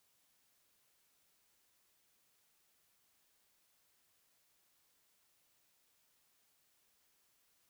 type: silence
effects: white hiss -75 dBFS RMS until 7.69 s